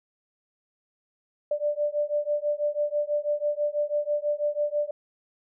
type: beating tone pair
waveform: sine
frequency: 587.3 / 593.4 Hz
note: D5 / D5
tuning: 0 / +18 cents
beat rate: 6.1 Hz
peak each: -27 / -27 dBFS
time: 1.51-4.91 s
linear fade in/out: 5 ms
effects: none